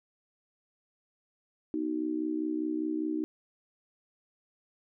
sine tone with amplitude modulation, 311.1 Hz, D#4, in tune, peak -25 dBFS, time 1.74-3.24 s, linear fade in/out 0 ms, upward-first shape sine, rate 65 Hz, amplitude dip 85%, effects none

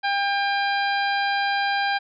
harmonic tone, 800 Hz, G5, 35 cents sharp, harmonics 1 / 2 / 3 / 4 / 5 / 6, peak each -23 / -25 / -31 / -34 / -34 / -36 dBFS, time 0.03-1.99 s, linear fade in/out 20 ms, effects none

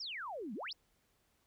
sine exponential two-way sweep, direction down then up, 5750 to 190 to 5750 Hz, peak -40 dBFS, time 0-0.73 s, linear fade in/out 5 ms, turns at 0.54 s, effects pink hiss -75 dBFS RMS until 1.46 s

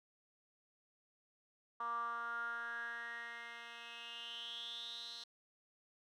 10% pulse tone with band-pass filter sweep, 234.3 Hz, A#3, 9 cents sharp, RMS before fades -45 dBFS, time 1.8-5.24 s, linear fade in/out 5 ms, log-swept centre 1100 to 4300 Hz, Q 8.3, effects none

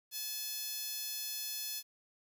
10% pulse tone with high-pass filter, 860 Hz, A5, 40 cents flat, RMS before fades -40 dBFS, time 0.11-1.83 s, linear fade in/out 50 ms, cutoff 6300 Hz, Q 0.66, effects 10-bit

